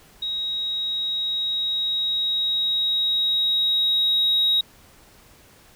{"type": "tone with level ramp", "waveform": "sine", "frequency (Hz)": 3800, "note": "A#7", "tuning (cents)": 33, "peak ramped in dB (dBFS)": [-24, -15], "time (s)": [0.22, 4.61], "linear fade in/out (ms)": 5, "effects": ["tanh soft clip ceiling -13 dBFS", "pink hiss -52 dBFS RMS until 5.75 s"]}